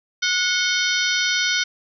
harmonic tone with a mistuned harmonic, 730 Hz, F#5, 24 cents flat, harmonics 2 / 3 / 4 / 5 / 6 / 7 / 8, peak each -23 / -25 / -26 / -27 / -28 / -28 / -29 dBFS, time 0.22-1.64 s, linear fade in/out 10 ms, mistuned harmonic 4, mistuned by +110 cents, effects none

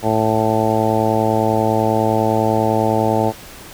harmonic tone, 110 Hz, A2, in tune, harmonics 1 / 2 / 3 / 4 / 5 / 6 / 7 / 8, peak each -22 / -22 / -22 / -22 / -22 / -22 / -22 / -22 dBFS, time 0.02-3.33 s, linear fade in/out 50 ms, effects pink hiss -37 dBFS RMS until 3.73 s

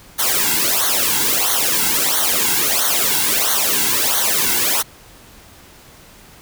white noise with flanger, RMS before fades -17 dBFS, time 0.18-4.83 s, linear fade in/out 20 ms, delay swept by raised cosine 0.39 to 1.69 ms, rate 1.5 Hz, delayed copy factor -0.9, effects pink hiss -44 dBFS RMS until 6.41 s

